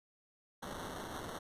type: noise with sample-and-hold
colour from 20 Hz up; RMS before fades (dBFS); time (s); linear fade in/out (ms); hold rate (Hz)
violet; -44; 0.62-1.39; 10; 2450
effects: resampled to 32000 Hz